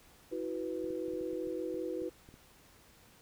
sine chord, E suspended second, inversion none, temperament equal with one note detuned, 324.9 / 370 / 493.9 Hz, E4 / F#4 / B4, -25 / 0 / 0 cents, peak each -39 dBFS, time 0.31-2.1 s, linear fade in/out 20 ms
clicks, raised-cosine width 3 ms, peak -40 dBFS, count 11, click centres 0.843 / 0.905 / 1.082 / 1.137 / 1.211 / 1.332 / 1.472 / 1.743 / 2.02 / 2.289 / 2.341 s
effects pink hiss -61 dBFS RMS until 3.21 s

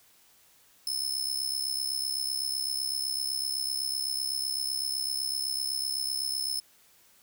sawtooth tone with amplitude modulation, 5230 Hz, E8, 15 cents flat, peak -23 dBFS, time 0.87-6.6 s, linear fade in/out 2 ms, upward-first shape sine, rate 67.9 Hz, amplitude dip 80%, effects white hiss -61 dBFS RMS until 7.22 s

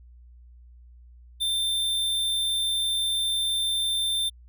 square tone, 3577 Hz, A7, 28 cents sharp, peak -24 dBFS, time 1.4-4.3 s, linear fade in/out 20 ms, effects added 60 Hz sine -47 dBFS peak until 4.48 s

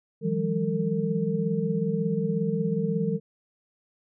sine tone cluster, 160.4 / 177.1 / 202.5 / 452.7 Hz, E3 / F3 / G#3 / A4, -47 / +24 / -43 / +49 cents, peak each -29 dBFS, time 0.21-3.2 s, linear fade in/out 50 ms, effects none

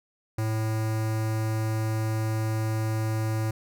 square tone with notch filter, 110 Hz, A2, in tune, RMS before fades -27 dBFS, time 0.38-3.51 s, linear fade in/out 5 ms, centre 3300 Hz, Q 1.7, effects none

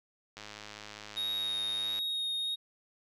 click train, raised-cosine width 0.2 ms, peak -27 dBFS, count 171, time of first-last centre 0.37-1.989 s, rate 105 Hz
triangle tone with vibrato, 3739 Hz, A#7, 4 cents sharp, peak -30 dBFS, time 1.16-2.56 s, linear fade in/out 20 ms, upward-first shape sine, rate 1.5 Hz, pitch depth 13 cents each way
effects none

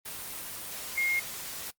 sine tone in noise, 2139 Hz, C7, 38 cents sharp, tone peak -25 dBFS, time 0.97-1.2 s, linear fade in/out 10 ms, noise white, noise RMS -39 dBFS, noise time 0.05-1.71 s, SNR +11 dB, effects noise-tail reverb RT60 0.1 s tail -21 dB re dry + Opus 24 kbps

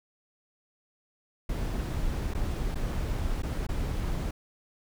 brown noise with dropouts, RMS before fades -30 dBFS, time 1.49-4.31 s, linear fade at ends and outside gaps 5 ms, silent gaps 2.339-2.348 / 2.746-2.755 / 3.422-3.432 / 3.668-3.688 s, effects none

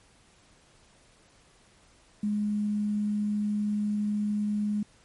sine tone with quantisation, 208.5 Hz, G#3, 7 cents sharp, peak -25 dBFS, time 2.23-4.83 s, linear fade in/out 5 ms, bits 9, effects pink hiss -60 dBFS RMS until 5.04 s + MP3 48 kbps

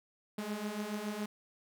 sawtooth beating tone pair, 205 / 212.1 Hz, G#3 / G#3, -22 / +37 cents, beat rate 7.1 Hz, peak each -37 / -34 dBFS, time 0.38-1.26 s, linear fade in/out 5 ms, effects none

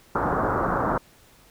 white low-pass noise, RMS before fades -24 dBFS, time 0.15-0.98 s, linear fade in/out 5 ms, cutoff 1400 Hz, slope 48 dB/octave, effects pink hiss -55 dBFS RMS until 1.5 s

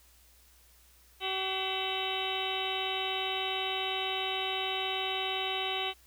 harmonic tone with a mistuned harmonic, 380.4 Hz, F#4, 48 cents sharp, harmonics 1 / 2 / 3 / 4 / 5 / 6 / 7 / 8 / 9 / 10, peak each -39 / -37 / -42 / -47 / -44 / -43 / -39 / -36 / -47 / -38 dBFS, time 1.2-5.94 s, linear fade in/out 50 ms, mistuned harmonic 5, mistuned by +110 cents, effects added 60 Hz sine -62 dBFS peak until 6.06 s + white hiss -62 dBFS RMS until 6.06 s

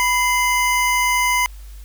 square tone pair together, 987.8 / 2077 Hz, B5 / C7, 0 / -13 cents, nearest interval octave + minor second, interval 1287 cents, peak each -19 dBFS, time 0-1.46 s, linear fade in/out 0 ms, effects added 50 Hz sine -34 dBFS peak until 1.84 s + white hiss -50 dBFS RMS until 1.84 s

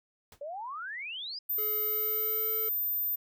pink noise with exponential decay, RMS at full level -47 dBFS, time 0.32-0.42 s, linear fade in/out 2 ms, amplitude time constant 21 ms
sine exponential sweep, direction up, 550 to 5110 Hz, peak -36 dBFS, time 0.41-1.39 s, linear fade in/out 5 ms
sine tone, 13790 Hz, A9, 36 cents flat, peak -28 dBFS, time 1.49-3.16 s, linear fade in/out 10 ms
square tone with pitch glide, 427.1 to 439.1 Hz, G#4 to A4, +48 to -4 cents, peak -38 dBFS, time 1.58-2.69 s, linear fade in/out 5 ms, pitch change +48 cents, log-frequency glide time 1.82-2.51 s
effects none

